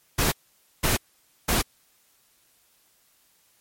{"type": "noise bursts", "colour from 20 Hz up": "pink", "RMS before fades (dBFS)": -22, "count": 3, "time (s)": [0.18, 1.62], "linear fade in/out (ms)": 10, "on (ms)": 140, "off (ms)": 510, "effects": ["white hiss -63 dBFS RMS until 3.6 s", "MP3 64 kbps"]}